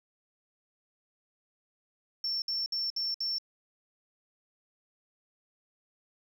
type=tone bursts; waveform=sine; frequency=5420 Hz; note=E8; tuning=47 cents sharp; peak=-28 dBFS; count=5; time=2.24-3.384 s; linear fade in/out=2 ms; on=180 ms; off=61 ms; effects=tanh soft clip ceiling -26 dBFS